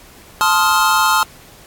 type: chord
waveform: square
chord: F dominant seventh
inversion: first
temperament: just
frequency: 873.1 / 1047.7 / 1257.2 / 1396.9 Hz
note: A5 / C6 / Eb6 / F6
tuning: -14 / +2 / +18 / 0 cents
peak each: -18 dBFS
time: 0.41-1.23 s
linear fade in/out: 0 ms
effects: pink hiss -43 dBFS RMS until 1.66 s + AAC 64 kbps